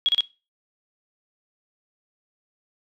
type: tone bursts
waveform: sine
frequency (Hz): 3315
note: G#7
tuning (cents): -4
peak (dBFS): -16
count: 3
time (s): 0.06-0.207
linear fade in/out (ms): 0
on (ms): 27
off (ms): 33
effects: noise-tail reverb RT60 0.3 s tail -20 dB re dry